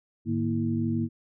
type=tone cluster; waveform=sine; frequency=105.8 / 151.4 / 233.8 / 325.9 Hz; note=G#2 / D#3 / A#3 / E4; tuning=+33 / -47 / +5 / -20 cents; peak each=-30 / -33 / -27 / -32 dBFS; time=0.25-1.09 s; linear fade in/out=50 ms; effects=none